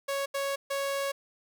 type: tone bursts at uneven times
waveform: sawtooth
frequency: 554.4 Hz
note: C#5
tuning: in tune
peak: -25 dBFS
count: 3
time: 0.08-0.26 / 0.34-0.56 / 0.7-1.12 s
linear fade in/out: 10 ms
effects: none